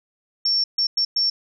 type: tone bursts at uneven times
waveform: sine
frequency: 5450 Hz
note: F8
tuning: 43 cents flat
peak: -17 dBFS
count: 4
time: 0.45-0.64 / 0.78-0.87 / 0.97-1.05 / 1.16-1.3 s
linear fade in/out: 5 ms
effects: none